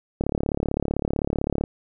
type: click train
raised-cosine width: 2 ms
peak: -10 dBFS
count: 52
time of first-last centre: 0.21-1.639 s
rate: 35.7 Hz
effects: none